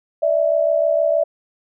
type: tone pair together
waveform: sine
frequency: 587.3 / 653.7 Hz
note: D5 / E5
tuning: 0 / -15 cents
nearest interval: major second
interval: 185 cents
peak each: -17 dBFS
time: 0.22-1.24 s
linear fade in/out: 10 ms
effects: none